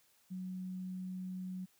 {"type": "tone", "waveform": "sine", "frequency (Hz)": 185, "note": "F#3", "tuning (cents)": 0, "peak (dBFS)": -39, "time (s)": [0.3, 1.66], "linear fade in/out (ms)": 20, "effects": ["white hiss -70 dBFS RMS until 1.79 s", "high-pass 60 Hz 12 dB/octave"]}